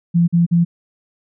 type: tone bursts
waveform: sine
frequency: 170.8 Hz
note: F3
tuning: 38 cents flat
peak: -10 dBFS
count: 3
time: 0.14-0.65 s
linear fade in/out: 20 ms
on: 140 ms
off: 45 ms
effects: none